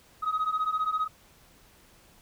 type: beating tone pair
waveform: sine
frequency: 1253 / 1268 Hz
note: D#6 / D#6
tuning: +12 / +32 cents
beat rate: 15 Hz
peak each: -28 / -26 dBFS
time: 0.22-1.08 s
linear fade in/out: 20 ms
effects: tanh soft clip ceiling -22 dBFS + pink hiss -58 dBFS RMS until 2.21 s